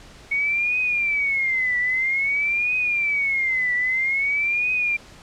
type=tone with vibrato; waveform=sine; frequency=2217 Hz; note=C#7; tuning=in tune; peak=-19 dBFS; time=0.31-4.97 s; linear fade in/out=10 ms; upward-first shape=triangle; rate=0.51 Hz; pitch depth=220 cents each way; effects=pink hiss -46 dBFS RMS until 5.22 s + low-pass 7000 Hz 12 dB/octave